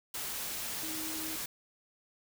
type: tone in noise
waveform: sine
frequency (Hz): 316.3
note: D#4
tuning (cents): +29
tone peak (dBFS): -42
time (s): 0.83-1.36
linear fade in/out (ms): 5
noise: white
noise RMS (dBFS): -38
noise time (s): 0.14-1.46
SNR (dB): -7
effects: none